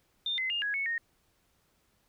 sine tone with pitch steps, 3613 / 2050 / 2825 / 1665 / 2207 / 1853 Hz, A7 / C7 / F7 / G#6 / C#7 / A#6, +45 / -36 / +19 / +4 / -8 / -11 cents, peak -29 dBFS, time 0.26-0.98 s, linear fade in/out 2 ms, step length 120 ms, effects pink hiss -71 dBFS RMS until 2.08 s

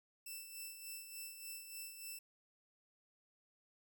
5% pulse tone with tremolo, 2659 Hz, E7, 14 cents sharp, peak -36 dBFS, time 0.26-2.19 s, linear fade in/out 5 ms, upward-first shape sine, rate 3.4 Hz, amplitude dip 55%, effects none

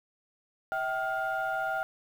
sine tone cluster, 648 / 770 / 1411 Hz, E5 / G5 / F6, -30 / -31 / +17 cents, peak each -33 / -31 / -31 dBFS, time 0.72-1.83 s, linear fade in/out 0 ms, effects tanh soft clip ceiling -23 dBFS + 9-bit

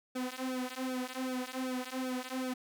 sawtooth tone with flanger, 256 Hz, C4, 38 cents flat, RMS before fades -37 dBFS, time 0.15-2.54 s, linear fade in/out 10 ms, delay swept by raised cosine 0.99 to 4.09 ms, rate 2.6 Hz, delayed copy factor -1, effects none

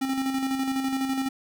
square tone with tremolo, 266.8 Hz, C4, 34 cents sharp, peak -24 dBFS, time 0.01-1.29 s, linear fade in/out 10 ms, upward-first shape square, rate 12 Hz, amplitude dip 40%, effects none

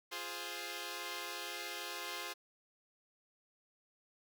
5% pulse chord, F minor, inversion none, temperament equal, 349.2 / 415.3 / 523.3 Hz, F4 / Ab4 / C5, 0 / 0 / 0 cents, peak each -34 dBFS, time 0.11-2.34 s, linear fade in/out 20 ms, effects none

